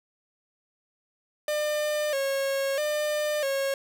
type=tone with vibrato; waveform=45% pulse; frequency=573 Hz; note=D5; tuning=43 cents flat; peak=-25 dBFS; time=1.48-3.74 s; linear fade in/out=2 ms; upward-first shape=square; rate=0.77 Hz; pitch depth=82 cents each way; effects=none